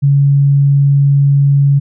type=tone; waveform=sine; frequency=140.5 Hz; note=C#3; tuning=24 cents sharp; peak=-6 dBFS; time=0.02-1.8 s; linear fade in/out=20 ms; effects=none